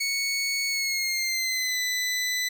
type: tone with pitch glide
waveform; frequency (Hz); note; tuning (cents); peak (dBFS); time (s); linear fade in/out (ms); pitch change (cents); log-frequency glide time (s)
20% pulse; 2217 to 1998.1; C#7 to B6; 0 to +20; -20; 0-2.49; 10; -180; 0.68-1.8
effects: none